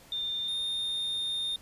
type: tone pair in turn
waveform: sine / triangle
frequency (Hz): 3611 / 3647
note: A7 / A#7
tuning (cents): +44 / -39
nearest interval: unison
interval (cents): 17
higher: second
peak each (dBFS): -30 / -28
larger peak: second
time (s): 0.12-0.48 / 0.48-1.56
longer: second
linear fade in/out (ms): 2
effects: pink hiss -55 dBFS RMS until 1.61 s + resampled to 32000 Hz